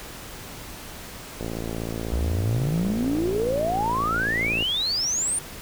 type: click train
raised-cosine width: 2 ms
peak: -17 dBFS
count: 182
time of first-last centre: 1.41-4.625 s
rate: 56.3 Hz
type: exponential sweep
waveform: sine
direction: up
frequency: 61.74 to 9330 Hz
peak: -22 dBFS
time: 2.12-5.39 s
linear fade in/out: 5 ms
effects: pink hiss -39 dBFS RMS until 5.61 s